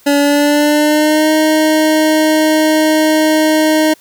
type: tone with pitch glide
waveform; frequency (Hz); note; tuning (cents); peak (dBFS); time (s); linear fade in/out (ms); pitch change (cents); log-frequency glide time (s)
25% pulse; 285.4 to 311.2; D4 to D#4; -49 to 0; -5; 0.06-3.94; 10; +149; 0.18-1.31
effects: white hiss -47 dBFS RMS until 4 s